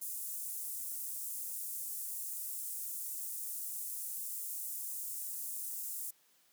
pink high-pass noise, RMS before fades -41 dBFS, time 0.01-6.11 s, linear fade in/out 10 ms, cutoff 8600 Hz, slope 24 dB/octave, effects white hiss -69 dBFS RMS until 6.52 s + high-pass 150 Hz 12 dB/octave

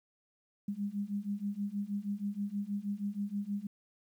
sine beating tone pair, 199.4 / 205.7 Hz, G3 / G#3, +30 / -16 cents, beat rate 6.3 Hz, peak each -37 / -36 dBFS, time 0.68-3.67 s, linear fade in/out 5 ms, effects 11-bit

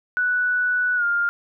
sine tone with pitch glide, 1480 to 1405 Hz, F#6 to F6, 0 to +10 cents, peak -18 dBFS, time 0.17-1.29 s, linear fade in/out 0 ms, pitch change -90 cents, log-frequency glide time 0.96-1.04 s, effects none

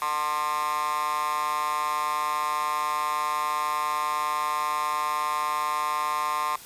10% pulse tone with high-pass filter, 150 Hz, D3, 37 cents sharp, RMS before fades -27 dBFS, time 0.02-6.56 s, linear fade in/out 0 ms, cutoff 1100 Hz, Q 8.5, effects white hiss -45 dBFS RMS until 6.65 s + resampled to 32000 Hz

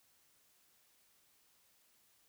silence, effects white hiss -71 dBFS RMS until 2.28 s

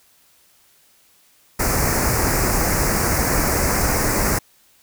pink band-stop noise, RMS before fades -19 dBFS, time 1.59-4.39 s, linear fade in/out 10 ms, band 2300 to 4900 Hz, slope 48 dB/octave, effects white hiss -56 dBFS RMS until 4.82 s

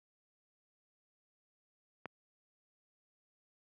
click, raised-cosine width 0.5 ms, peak -26 dBFS, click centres 2.057 s, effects high-pass 150 Hz 12 dB/octave

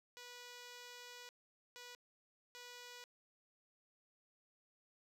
5% pulse tone bursts at uneven times, 488.8 Hz, B4, 18 cents flat, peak -40 dBFS, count 3, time 0.17-1.29 / 1.76-1.95 / 2.55-3.04 s, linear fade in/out 0 ms, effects low-pass 12000 Hz 12 dB/octave

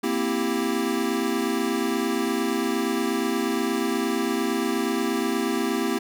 square chord, C dominant seventh, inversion third, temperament equal, 233.1 / 261.6 / 329.6 / 392 Hz, Bb3 / C4 / E4 / G4, 0 / 0 / 0 / 0 cents, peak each -29 dBFS, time 0.03-5.99 s, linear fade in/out 10 ms, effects none

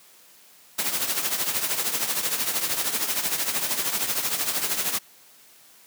white noise with tremolo, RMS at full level -23 dBFS, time 0.78-4.99 s, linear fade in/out 10 ms, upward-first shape triangle, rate 13 Hz, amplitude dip 70%, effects white hiss -53 dBFS RMS until 5.86 s + high-pass 150 Hz 12 dB/octave

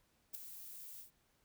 violet noise with ADSR envelope, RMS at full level -41 dBFS, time 0.33-1.11 s, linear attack 20 ms, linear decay 4 ms, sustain -10 dB, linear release 120 ms, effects pink hiss -75 dBFS RMS until 1.44 s

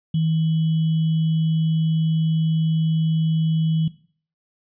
sine tone with sample-and-hold, 160 Hz, D#3, 49 cents sharp, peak -17 dBFS, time 0.14-3.88 s, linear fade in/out 5 ms, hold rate 3150 Hz, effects noise-tail reverb RT60 0.5 s tail -18 dB re dry + resampled to 11025 Hz

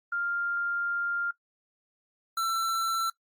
sine / square tone pair in turn, 1398 / 1342.2 Hz, F6 / E6, +1 / +31 cents, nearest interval minor second, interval 70 cents, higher first, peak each -27 dBFS, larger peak neither, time 0.12-1.31 / 2.37-3.1 s, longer first, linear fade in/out 5 ms, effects noise-tail reverb RT60 0.1 s tail -19 dB re dry + Opus 24 kbps

